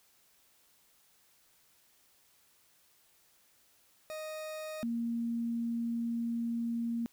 40% pulse / sine tone pair in turn, 622.3 / 233.1 Hz, D#5 / A#3, 0 / 0 cents, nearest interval octave + perfect fourth, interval 1700 cents, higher first, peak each -38 / -31 dBFS, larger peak second, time 4.1-4.83 / 4.83-7.06 s, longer second, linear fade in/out 0 ms, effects white hiss -67 dBFS RMS until 7.12 s

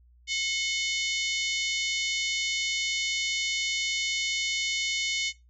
harmonic tone with a mistuned harmonic, 725 Hz, F#5, 35 cents flat, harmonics 3 / 4 / 5 / 6 / 7 / 8 / 9 / 10, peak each -30 / -32 / -34 / -36 / -37 / -38 / -39 / -40 dBFS, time 0.27-5.33 s, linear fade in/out 50 ms, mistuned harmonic 4, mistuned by +65 cents, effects noise-tail reverb RT60 0.2 s tail -18 dB re dry + added 60 Hz sine -55 dBFS peak until 5.49 s

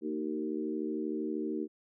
harmonic tone with a mistuned harmonic, 76.6 Hz, D#2, 27 cents flat, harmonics 3 / 4 / 5 / 6, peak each -38 / -35 / -37 / -43 dBFS, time 0.01-1.68 s, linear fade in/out 50 ms, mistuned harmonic 4, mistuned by +21 cents, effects none

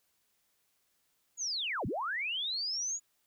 sine linear two-way sweep, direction down then up, 6890 to 74.1 to 6890 Hz, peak -32 dBFS, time 1.37-3 s, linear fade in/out 50 ms, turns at 1.86 s, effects white hiss -75 dBFS RMS until 3.26 s

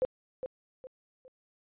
sine tone with echo, 515 Hz, C5, 28 cents flat, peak -24 dBFS, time 0.02-0.05 s, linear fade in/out 0 ms, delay 410 ms, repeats 3, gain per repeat -9 dB, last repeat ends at 1.28 s, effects resampled to 8000 Hz

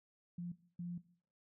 sine tone bursts at uneven times, 174.61 Hz, F3, in tune, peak -40 dBFS, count 2, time 0.38-0.52 / 0.79-0.98 s, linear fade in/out 5 ms, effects noise-tail reverb RT60 0.5 s tail -17 dB re dry

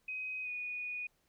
sine tone with pitch glide, 2519 to 2467 Hz, D#7 to D#7, +21 to -15 cents, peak -37 dBFS, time 0.08-1.07 s, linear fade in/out 5 ms, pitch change -36 cents, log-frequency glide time 0.43-0.5 s, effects pink hiss -75 dBFS RMS until 1.28 s

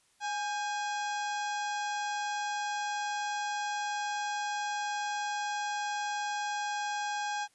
harmonic tone with a mistuned harmonic, 830.6 Hz, G#5, in tune, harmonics 1 / 2 / 3 / 4 / 5 / 6 / 7 / 8 / 9, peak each -33 / -38 / -45 / -45 / -49 / -49 / -47 / -53 / -51 dBFS, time 0.2-7.48 s, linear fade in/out 50 ms, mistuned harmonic 2, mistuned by -75 cents, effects white hiss -68 dBFS RMS until 7.54 s + resampled to 24000 Hz

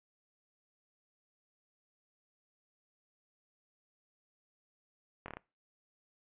slowing click train, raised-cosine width 0.5 ms, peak -27 dBFS, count 5, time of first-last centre 5.26-5.37 s, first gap 22 ms, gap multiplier 1.15, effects noise-tail reverb RT60 0.3 s tail -23 dB re dry + resampled to 8000 Hz

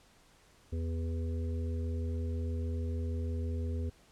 harmonic tone with a mistuned harmonic, 82.5 Hz, E2, 2 cents sharp, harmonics 1 / 3 / 5 / 6, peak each -32 / -42 / -46 / -48 dBFS, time 0.72-3.9 s, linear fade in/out 10 ms, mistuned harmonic 5, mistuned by -16 cents, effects pink hiss -63 dBFS RMS until 4.11 s + low-pass 10000 Hz 12 dB/octave

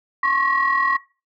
sine tone cluster, 1075 / 1115 / 1909 Hz, C6 / C#6 / A#6, +47 / +10 / +41 cents, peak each -20 dBFS, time 0.23-0.97 s, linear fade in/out 5 ms, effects noise-tail reverb RT60 0.3 s tail -19 dB re dry + tanh soft clip ceiling -9 dBFS

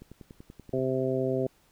click train, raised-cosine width 3 ms, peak -32 dBFS, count 9, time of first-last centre 0.02-0.789 s, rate 10.4 Hz
harmonic tone, 130.81 Hz, C3, in tune, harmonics 1 / 2 / 3 / 4 / 5, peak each -33 / -32 / -29 / -32 / -34 dBFS, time 0.73-1.47 s, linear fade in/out 5 ms
effects pink hiss -64 dBFS RMS until 1.71 s

